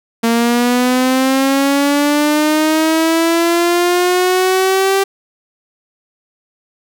sawtooth linear sweep, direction up, 228.8 to 392 Hz, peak -7 dBFS, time 0.23-5.04 s, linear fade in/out 10 ms, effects none

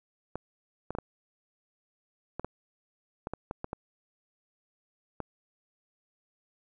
clicks, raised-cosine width 1 ms, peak -20 dBFS, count 12, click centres 0.356 / 0.906 / 0.951 / 0.986 / 2.396 / 2.446 / 3.271 / 3.336 / 3.511 / 3.644 / 3.731 / 5.203 s, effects none

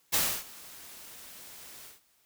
white noise with ADSR envelope, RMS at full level -25 dBFS, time 0.12-2.01 s, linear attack 23 ms, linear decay 290 ms, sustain -23 dB, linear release 150 ms, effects white hiss -68 dBFS RMS until 2.25 s

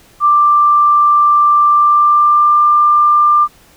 sine tone with pitch glide, 1180 to 1191.6 Hz, D6 to D6, +8 to +25 cents, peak -6 dBFS, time 0.2-3.48 s, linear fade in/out 50 ms, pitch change +17 cents, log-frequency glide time 1.69-2.62 s, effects pink hiss -46 dBFS RMS until 3.76 s

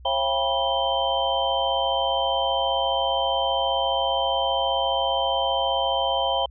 sine tone cluster, 540 / 679 / 794 / 974 / 3115 Hz, C#5 / F5 / G5 / B5 / G7, -45 / -49 / +22 / -24 / -12 cents, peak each -27 dBFS, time 0.05-6.46 s, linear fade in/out 5 ms, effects added 62 Hz sine -42 dBFS peak until 6.5 s

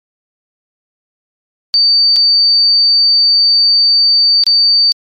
sine tone with dropouts, 4599 Hz, D8, 37 cents flat, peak -6 dBFS, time 1.74-4.92 s, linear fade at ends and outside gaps 0 ms, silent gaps 2.16-2.165 / 4.437-4.466 s, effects MP3 64 kbps

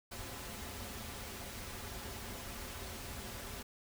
pink noise with comb filter, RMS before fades -45 dBFS, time 0.11-3.63 s, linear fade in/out 10 ms, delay 6.4 ms, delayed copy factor -0.6, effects none

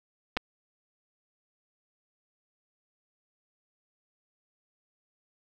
clicks, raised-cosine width 0.3 ms, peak -13 dBFS, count 2, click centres 0.368 / 0.372 s, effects none

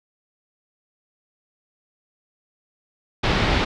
pink low-pass noise, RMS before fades -20 dBFS, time 3.23-3.65 s, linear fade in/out 10 ms, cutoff 4200 Hz, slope 24 dB/octave, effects none

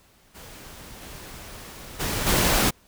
pink noise with level steps, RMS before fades -43 / -41 / -27 / -20 dBFS, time 0.34-2.71 s, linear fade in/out 20 ms, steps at 1.01 / 1.99 / 2.26 s, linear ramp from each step 20 ms, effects pink hiss -58 dBFS RMS until 2.87 s

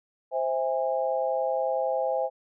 sine chord, C augmented, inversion none, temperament just, 523.3 / 654.1 / 817.6 Hz, C5 / E5 / G#5, 0 / -14 / -27 cents, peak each -27 / -29 / -30 dBFS, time 0.31-2.3 s, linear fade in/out 50 ms, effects none

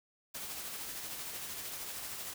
white noise with tremolo, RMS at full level -41 dBFS, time 0.34-2.34 s, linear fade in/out 10 ms, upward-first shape sine, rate 13 Hz, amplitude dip 30%, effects none

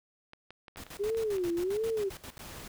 clicks, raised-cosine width 0.3 ms, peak -31 dBFS, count 11, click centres 0.334 / 0.506 / 0.682 / 0.76 / 0.866 / 0.933 / 1.093 / 1.148 / 1.383 / 1.451 / 1.602 s
pink noise with tremolo, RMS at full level -44 dBFS, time 0.77-2.38 s, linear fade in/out 0 ms, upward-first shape square, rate 7.5 Hz, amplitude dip 80%
sine tone with vibrato, 392 Hz, G4, in tune, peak -28 dBFS, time 0.99-2.1 s, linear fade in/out 20 ms, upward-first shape sine, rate 1.4 Hz, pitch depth 250 cents each way
pink noise, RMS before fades -45 dBFS, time 2.39-2.68 s, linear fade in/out 5 ms
effects none

